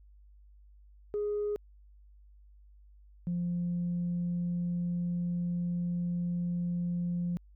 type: tone pair in turn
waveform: sine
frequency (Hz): 415.3 / 174.61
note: G#4 / F3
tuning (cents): 0 / 0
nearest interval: octave + minor third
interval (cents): 1500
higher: first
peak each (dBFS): -28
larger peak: neither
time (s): 1.14-1.56 / 3.27-7.37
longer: second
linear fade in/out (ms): 0
effects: tanh soft clip ceiling -26 dBFS + added 50 Hz sine -54 dBFS peak until 7.55 s